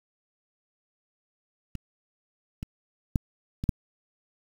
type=clicks; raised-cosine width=5 ms; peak=-22 / -22 / -10 / -18 / -8 dBFS; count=5; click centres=1.753 / 2.629 / 3.158 / 3.639 / 3.692 s; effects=7-bit